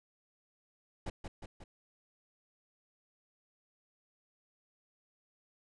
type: noise with echo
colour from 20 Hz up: brown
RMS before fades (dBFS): -37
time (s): 1.06-1.1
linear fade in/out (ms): 5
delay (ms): 180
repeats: 3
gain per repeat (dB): -4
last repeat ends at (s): 1.64
effects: resampled to 22050 Hz